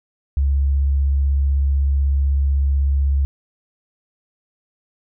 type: tone with vibrato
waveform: sine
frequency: 69.3 Hz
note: C#2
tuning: in tune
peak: -14 dBFS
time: 0.37-3.25 s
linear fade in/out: 0 ms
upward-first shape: triangle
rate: 16 Hz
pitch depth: 19 cents each way
effects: none